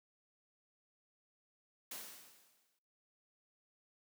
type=noise with exponential decay; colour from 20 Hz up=white; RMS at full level=-44 dBFS; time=1.91-2.79 s; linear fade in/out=5 ms; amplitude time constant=190 ms; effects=noise-tail reverb RT60 1.0 s tail -25 dB re dry + high-pass 150 Hz 12 dB/octave